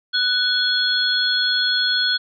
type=tone cluster; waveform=sine; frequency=1486 / 3369 / 4278 Hz; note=F#6 / G#7 / C8; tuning=+7 / +24 / +38 cents; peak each=-21 dBFS; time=0.13-2.18 s; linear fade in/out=20 ms; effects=none